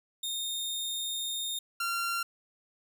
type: tone pair in turn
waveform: sawtooth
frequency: 3667 / 1378.3 Hz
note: A#7 / F6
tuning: -29 / -23 cents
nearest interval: octave + perfect fourth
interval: 1694 cents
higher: first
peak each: -29 / -26 dBFS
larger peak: second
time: 0.23-1.59 / 1.8-2.23 s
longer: first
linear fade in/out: 5 ms
effects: none